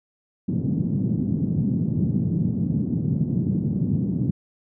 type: band-pass noise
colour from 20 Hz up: white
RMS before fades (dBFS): -23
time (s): 0.48-4.31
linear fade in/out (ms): 10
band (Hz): 110 to 220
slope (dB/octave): 24
effects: none